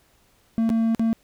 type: tone with dropouts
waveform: triangle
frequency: 226.2 Hz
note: A3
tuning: 48 cents sharp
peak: -16 dBFS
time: 0.58-1.13 s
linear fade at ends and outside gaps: 0 ms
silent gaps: 0.692-0.701 / 0.948-0.995 s
effects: pink hiss -61 dBFS RMS until 1.23 s